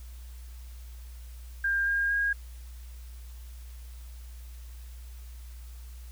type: tone with pitch steps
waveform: sine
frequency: 1600 / 1615.8 / 1631.7 Hz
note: G6 / G#6 / G#6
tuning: +35 / -48 / -31 cents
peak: -24 dBFS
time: 1.64-2.33 s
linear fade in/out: 5 ms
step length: 230 ms
effects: added 60 Hz sine -41 dBFS peak until 6.11 s + white hiss -57 dBFS RMS until 6.11 s